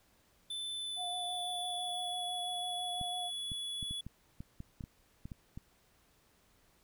square tone with pitch glide, 3520 to 3402 Hz, A7 to G#7, 0 to +41 cents, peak -38 dBFS, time 0.5-4.01 s, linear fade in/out 5 ms, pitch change -59 cents, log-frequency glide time 0.72-2.2 s
sine tone with vibrato, 718 Hz, F5, 48 cents sharp, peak -39 dBFS, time 0.96-3.31 s, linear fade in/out 50 ms, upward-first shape sine, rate 6 Hz, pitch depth 21 cents each way
clicks, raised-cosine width 5 ms, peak -31 dBFS, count 12, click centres 3.013 / 3.518 / 3.828 / 3.91 / 4.066 / 4.405 / 4.604 / 4.808 / 4.839 / 5.255 / 5.318 / 5.575 s
effects pink hiss -69 dBFS RMS until 6.83 s

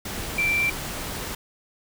sine tone in noise, 2349 Hz, D7, in tune, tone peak -20 dBFS, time 0.38-0.7 s, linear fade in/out 5 ms, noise pink, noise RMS -32 dBFS, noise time 0.05-1.35 s, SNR +9 dB, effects none

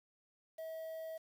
triangle tone with quantisation, 644 Hz, E5, 41 cents flat, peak -40 dBFS, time 0.58-1.18 s, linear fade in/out 10 ms, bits 10, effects none

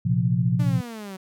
sine chord, Bb suspended second, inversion none, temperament equal, 116.54 / 130.81 / 174.61 Hz, Bb2 / C3 / F3, 0 / 0 / 0 cents, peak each -23 dBFS, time 0.05-0.81 s, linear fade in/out 10 ms
sawtooth exponential sweep, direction down, 299.3 to 185 Hz, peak -30 dBFS, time 0.59-1.17 s, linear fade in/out 10 ms
effects none

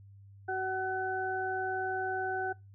harmonic tone, 376.5 Hz, F#4, 30 cents sharp, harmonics 1 / 2 / 4, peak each -36 / -34 / -36 dBFS, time 0.48-2.53 s, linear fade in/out 10 ms, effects noise-tail reverb RT60 0.2 s tail -22 dB re dry + added 99 Hz sine -51 dBFS peak until 2.74 s

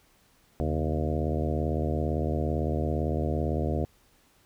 harmonic tone with a mistuned harmonic, 77.78 Hz, D#2, in tune, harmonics 1 / 2 / 3 / 4 / 5 / 6 / 7 / 8 / 9, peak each -29 / -32 / -34 / -35 / -36 / -37 / -37 / -38 / -39 dBFS, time 0.6-3.85 s, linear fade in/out 0 ms, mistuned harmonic 2, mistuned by -140 cents, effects pink hiss -63 dBFS RMS until 4.45 s

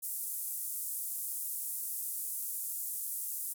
pink band-pass noise, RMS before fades -38 dBFS, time 0.02-3.54 s, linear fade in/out 20 ms, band 9600 to 16000 Hz, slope 24 dB/octave, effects none

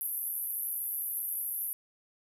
pink band-pass noise, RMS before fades -35 dBFS, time 0.01-1.73 s, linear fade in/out 0 ms, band 11000 to 13000 Hz, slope 96 dB/octave, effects none

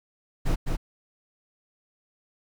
brown noise with echo, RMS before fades -22 dBFS, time 0.45-0.56 s, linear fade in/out 20 ms, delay 210 ms, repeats 1, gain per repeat -3 dB, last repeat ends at 0.77 s, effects none

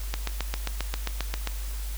click train, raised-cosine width 0.2 ms, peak -11 dBFS, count 11, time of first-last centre 0.14-1.473 s, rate 7.5 Hz, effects added 50 Hz sine -30 dBFS peak until 1.97 s + white hiss -43 dBFS RMS until 1.97 s

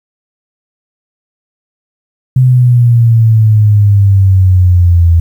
sine exponential sweep, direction down, 129.4 to 83 Hz, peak -3 dBFS, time 2.36-5.2 s, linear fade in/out 5 ms, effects 7-bit

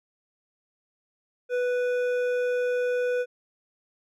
sine tone with hard clipping, 493.9 Hz, B4, in tune, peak -25 dBFS, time 1.49-3.26 s, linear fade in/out 50 ms, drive 9 dB, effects none

